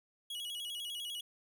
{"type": "tone with vibrato", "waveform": "45% pulse", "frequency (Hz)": 3114, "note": "G7", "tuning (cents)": -12, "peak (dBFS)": -39, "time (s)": [0.3, 1.21], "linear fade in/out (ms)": 5, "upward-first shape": "square", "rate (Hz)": 10, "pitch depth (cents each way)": 110, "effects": []}